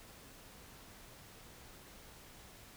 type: silence
effects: pink hiss -56 dBFS RMS until 2.76 s